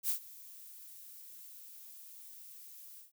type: noise with ADSR envelope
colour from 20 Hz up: violet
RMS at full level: -31 dBFS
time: 0.03-3.12 s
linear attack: 62 ms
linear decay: 96 ms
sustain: -21 dB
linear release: 140 ms
effects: none